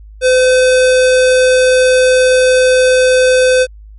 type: tone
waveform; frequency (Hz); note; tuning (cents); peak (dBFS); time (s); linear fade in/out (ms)
square; 510; C5; -44; -7; 0.21-3.67; 50
effects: added 52 Hz sine -32 dBFS peak until 3.98 s + MP3 48 kbps